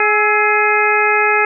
harmonic tone with a mistuned harmonic, 420.1 Hz, G#4, 20 cents sharp, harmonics 1 / 2 / 3 / 4 / 5 / 6, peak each -18 / -18 / -18 / -18 / -18 / -18 dBFS, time 0-1.45 s, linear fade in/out 2 ms, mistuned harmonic 3, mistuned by +62 cents, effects none

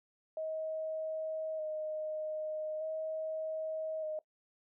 sine tone with vibrato, 626 Hz, D#5, 10 cents sharp, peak -35 dBFS, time 0.37-4.19 s, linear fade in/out 2 ms, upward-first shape square, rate 0.41 Hz, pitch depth 18 cents each way, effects noise-tail reverb RT60 0.1 s tail -19 dB re dry

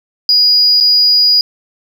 sine tone with dropouts, 4900 Hz, D#8, 27 cents flat, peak -5 dBFS, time 0.29-1.41 s, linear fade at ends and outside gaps 1 ms, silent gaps 0.802-0.808 s, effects tanh soft clip ceiling -2 dBFS

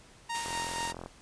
sawtooth tone with tremolo, 930 Hz, A#5, 4 cents flat, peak -28 dBFS, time 0.29-0.93 s, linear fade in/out 10 ms, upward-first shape sine, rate 4.2 Hz, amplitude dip 50%
white noise, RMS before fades -38 dBFS, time 0.34-0.92 s, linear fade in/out 10 ms
click train, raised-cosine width 1 ms, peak -26 dBFS, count 27, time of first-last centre 0.46-1.06 s, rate 43.3 Hz
effects pink hiss -56 dBFS RMS until 1.21 s + resampled to 22050 Hz

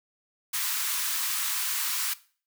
white high-pass noise, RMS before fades -29 dBFS, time 0.53-2.14 s, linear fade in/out 10 ms, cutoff 950 Hz, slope 48 dB/octave, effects noise-tail reverb RT60 0.4 s tail -18 dB re dry

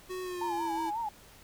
square tone with pitch glide, 369.2 to 328.9 Hz, F#4 to E4, -4 to -4 cents, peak -36 dBFS, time 0.09-0.91 s, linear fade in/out 20 ms, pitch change -200 cents, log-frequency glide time 0.22-0.72 s
sine tone with vibrato, 880 Hz, A5, in tune, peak -31 dBFS, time 0.41-1.09 s, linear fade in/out 5 ms, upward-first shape sine, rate 5.5 Hz, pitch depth 110 cents each way
effects pink hiss -55 dBFS RMS until 1.43 s

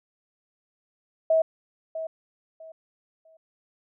sine tone with echo, 644 Hz, E5, 41 cents flat, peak -17 dBFS, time 1.3-1.42 s, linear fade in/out 5 ms, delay 650 ms, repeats 3, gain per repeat -12 dB, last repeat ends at 3.37 s, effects none

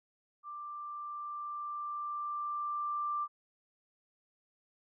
sine tone with level ramp, 1181 Hz, D6, 9 cents sharp, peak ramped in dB -41 to -31 dBFS, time 0.43-3.28 s, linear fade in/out 50 ms, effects none

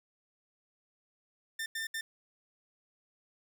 sawtooth tone bursts at uneven times, 1795 Hz, A6, 34 cents sharp, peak -31 dBFS, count 3, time 1.59-1.66 / 1.75-1.87 / 1.94-2.01 s, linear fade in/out 5 ms, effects none

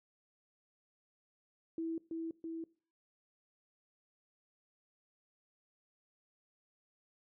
sine tone with echo, 327.6 Hz, E4, 11 cents flat, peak -35 dBFS, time 1.78-1.98 s, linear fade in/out 2 ms, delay 330 ms, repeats 2, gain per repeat -2 dB, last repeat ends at 2.64 s, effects noise-tail reverb RT60 0.4 s tail -22 dB re dry

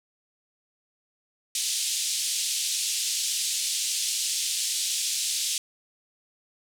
white band-pass noise, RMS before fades -28 dBFS, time 1.55-5.58 s, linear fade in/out 2 ms, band 3000 to 9100 Hz, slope 24 dB/octave, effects none

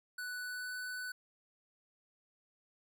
square tone with pitch glide, 1486 to 1495.5 Hz, F#6 to F#6, +7 to +18 cents, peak -40 dBFS, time 0.18-1.12 s, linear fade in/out 5 ms, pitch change +11 cents, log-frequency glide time 0.39-0.75 s, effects none

